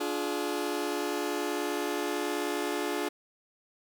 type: chord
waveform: sawtooth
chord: D diminished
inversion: none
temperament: just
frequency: 293.7 / 352.4 / 422.9 Hz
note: D4 / F4 / Ab4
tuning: 0 / +16 / +31 cents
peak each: -30 dBFS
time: 0-3.09 s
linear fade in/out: 10 ms
effects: none